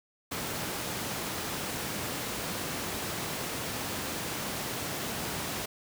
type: high-pass noise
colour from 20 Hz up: pink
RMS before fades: -35 dBFS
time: 0.31-5.66 s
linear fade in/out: 10 ms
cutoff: 110 Hz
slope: 12 dB/octave
effects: none